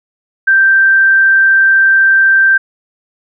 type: tone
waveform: sine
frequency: 1568 Hz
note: G6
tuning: in tune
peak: -5 dBFS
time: 0.47-2.58 s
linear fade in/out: 10 ms
effects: none